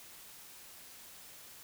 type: silence
effects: white hiss -53 dBFS RMS until 1.63 s